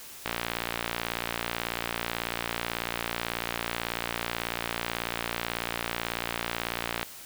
click train, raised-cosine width 0.3 ms, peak -12 dBFS, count 395, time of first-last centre 0.26-7.03 s, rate 58.2 Hz, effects white hiss -45 dBFS RMS until 7.25 s

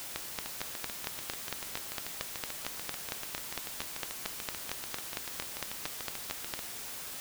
two click trains, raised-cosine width 0.2 ms, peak -15 / -20 dBFS, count 29 / 43, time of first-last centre 0.16-6.538 / 0.46-6.591 s, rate 4.39 / 6.85 Hz, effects white hiss -42 dBFS RMS until 7.2 s

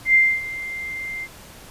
sine tone with ADSR envelope, 2093 Hz, C7, in tune, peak -10 dBFS, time 0.05-1.28 s, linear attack 94 ms, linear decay 260 ms, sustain -17 dB, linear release 49 ms, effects pink hiss -43 dBFS RMS until 1.7 s + resampled to 32000 Hz

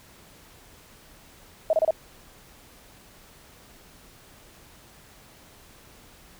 sine tone bursts, 637 Hz, D#5, 41 cents sharp, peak -17 dBFS, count 4, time 1.7-1.908 s, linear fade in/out 2 ms, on 31 ms, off 28 ms, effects pink hiss -52 dBFS RMS until 6.39 s

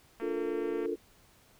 click train, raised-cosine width 0.5 ms, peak -32 dBFS, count 151, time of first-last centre 0.2-0.858 s, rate 228 Hz
sine chord, Bb major seventh, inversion first, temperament just, 291.4 / 349.6 / 437 / 466.2 Hz, D4 / F4 / A4 / Bb4, -13 / +2 / -12 / 0 cents, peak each -38 / -35 / -34 / -38 dBFS, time 0.21-0.96 s, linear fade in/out 20 ms
effects pink hiss -62 dBFS RMS until 1.59 s

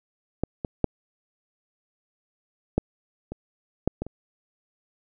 clicks, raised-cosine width 2 ms, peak -10 / -15 / -6 / -7 / -20 / -7 / -15 / -24 dBFS, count 8, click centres 0.436 / 0.648 / 0.843 / 2.78 / 3.32 / 3.876 / 4.02 / 4.066 s, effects none

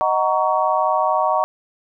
sine chord, D# minor seventh, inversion none, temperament just, 622.3 / 746.7 / 933.4 / 1120.1 Hz, D#5 / F#5 / A#5 / C#6, 0 / +16 / +2 / +18 cents, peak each -21 dBFS, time 0.01-1.44 s, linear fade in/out 0 ms, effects none

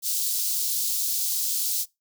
white high-pass noise, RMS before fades -26 dBFS, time 0.02-1.86 s, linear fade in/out 50 ms, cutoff 4100 Hz, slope 24 dB/octave, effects noise-tail reverb RT60 0.2 s tail -22 dB re dry

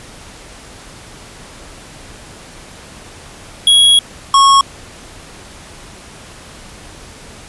square tone pair in turn, 3322 / 1097.8 Hz, G#7 / C#6, 0 / -17 cents, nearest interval octave + perfect fifth, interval 1917 cents, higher first, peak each -6 dBFS, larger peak neither, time 3.67-3.99 / 4.34-4.61 s, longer first, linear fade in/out 2 ms, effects pink hiss -36 dBFS RMS until 7.48 s + resampled to 24000 Hz

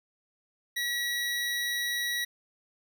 25% pulse tone, 1924 Hz, B6, 46 cents flat, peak -25 dBFS, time 0.76-2.25 s, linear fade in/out 10 ms, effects none

